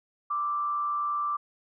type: tone with frequency modulation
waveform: sine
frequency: 1174.7 Hz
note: D6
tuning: in tune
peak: -26 dBFS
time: 0.3-1.37 s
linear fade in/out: 10 ms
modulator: 143 Hz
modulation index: 0.3
effects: none